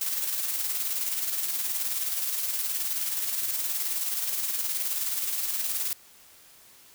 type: noise with tremolo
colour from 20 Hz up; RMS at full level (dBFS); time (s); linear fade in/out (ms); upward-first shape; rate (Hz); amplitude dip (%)
blue; -28; 0.01-5.93; 2; square; 19; 35
effects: white hiss -54 dBFS RMS until 6.94 s